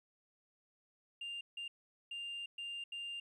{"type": "tone bursts at uneven times", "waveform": "sine", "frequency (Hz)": 2797, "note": "F7", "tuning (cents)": 2, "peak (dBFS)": -39, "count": 5, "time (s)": [[1.21, 1.41], [1.57, 1.68], [2.11, 2.46], [2.58, 2.84], [2.92, 3.2]], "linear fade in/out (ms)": 5, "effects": ["tanh soft clip ceiling -39 dBFS", "13-bit"]}